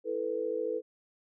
sine chord, E suspended fourth, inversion none, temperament equal, 329.6 / 440 / 493.9 Hz, E4 / A4 / B4, 0 / 0 / 0 cents, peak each -39 / -33 / -33 dBFS, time 0.04-0.82 s, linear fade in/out 50 ms, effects none

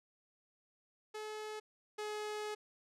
sawtooth tone pair in turn, 428.5 / 422.8 Hz, A4 / G#4, -46 / +31 cents, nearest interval unison, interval 23 cents, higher first, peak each -38 / -35 dBFS, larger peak second, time 1.14-1.6 / 1.98-2.55 s, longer second, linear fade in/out 10 ms, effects low-pass 9000 Hz 12 dB/octave

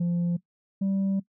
sine tone pair in turn, 173.3 / 194.52 Hz, F3 / G3, -13 / -13 cents, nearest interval major second, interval 200 cents, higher second, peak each -20 dBFS, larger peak neither, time 0-0.37 / 0.81-1.2 s, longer second, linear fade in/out 10 ms, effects noise-tail reverb RT60 0.1 s tail -19 dB re dry + tanh soft clip ceiling -22 dBFS

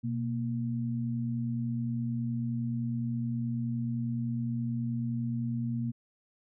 sine tone pair together, 123.48 / 233.1 Hz, B2 / A#3, 0 / 0 cents, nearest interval major seventh, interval 1100 cents, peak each -32 / -32 dBFS, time 0.03-5.92 s, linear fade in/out 20 ms, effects none

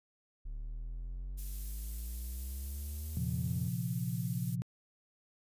triangle exponential sweep, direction up, 35.78 to 91.9 Hz, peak -36 dBFS, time 0.45-3.69 s, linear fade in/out 10 ms
violet noise, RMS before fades -46 dBFS, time 1.37-4.56 s, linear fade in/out 20 ms
sine chord, Bb suspended second, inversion none, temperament equal with one note detuned, 116.54 / 134.03 / 174.61 Hz, Bb2 / C3 / F3, 0 / +42 / 0 cents, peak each -37 dBFS, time 3.17-4.62 s, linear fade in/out 0 ms
effects resampled to 32000 Hz

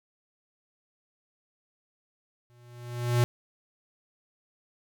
square tone with exponential growth, 120.8 Hz, B2, 38 cents flat, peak -19 dBFS, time 2.5-3.24 s, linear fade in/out 0 ms, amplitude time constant 160 ms, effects none

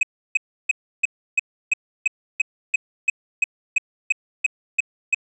triangle tone bursts, 2535 Hz, D#7, 32 cents sharp, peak -12 dBFS, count 16, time 0.01-5.146 s, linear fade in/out 5 ms, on 21 ms, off 320 ms, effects resampled to 24000 Hz

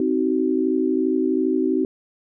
sine chord, C diminished, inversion none, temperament just, 261.6 / 314 / 376.7 Hz, C4 / Eb4 / Gb4, 0 / +16 / +31 cents, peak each -22 dBFS, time 0-1.85 s, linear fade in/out 2 ms, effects none

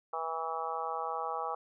harmonic tone, 162.7 Hz, E3, 22 cents flat, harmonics 3 / 4 / 5 / 6 / 7 / 8, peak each -41 / -43 / -37 / -43 / -38 / -42 dBFS, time 0.13-1.55 s, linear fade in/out 5 ms, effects none

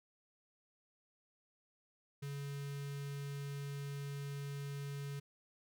square tone with notch filter, 141.2 Hz, C#3, 32 cents sharp, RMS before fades -43 dBFS, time 2.22-5.2 s, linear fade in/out 10 ms, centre 770 Hz, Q 0.92, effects none

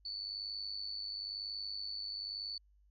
sine tone with amplitude modulation, 4476 Hz, C#8, 16 cents sharp, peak -36 dBFS, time 0.05-2.58 s, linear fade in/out 5 ms, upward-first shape sine, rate 101 Hz, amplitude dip 65%, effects added 50 Hz sine -64 dBFS peak until 2.9 s

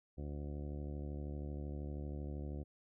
harmonic tone, 72.8 Hz, D2, 15 cents flat, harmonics 1 / 2 / 3 / 4 / 5 / 6 / 7 / 8 / 9 / 10, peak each -42 / -47 / -51 / -51 / -53 / -63 / -56 / -60 / -66 / -65 dBFS, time 0.17-2.64 s, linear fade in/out 20 ms, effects none

